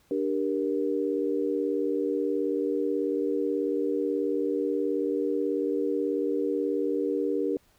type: chord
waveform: sine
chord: G minor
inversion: second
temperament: just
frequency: 294 / 392 / 470.4 Hz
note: D4 / G4 / Bb4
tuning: +2 / 0 / +16 cents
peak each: -29 dBFS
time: 0.11-7.57 s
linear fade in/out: 2 ms
effects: pink hiss -64 dBFS RMS until 7.78 s